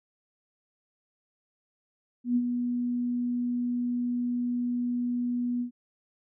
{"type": "tone with ADSR envelope", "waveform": "sine", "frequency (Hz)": 243.6, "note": "B3", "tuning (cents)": -24, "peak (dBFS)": -20, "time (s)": [2.24, 5.71], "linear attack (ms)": 120, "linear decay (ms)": 52, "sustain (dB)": -6, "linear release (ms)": 100, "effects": []}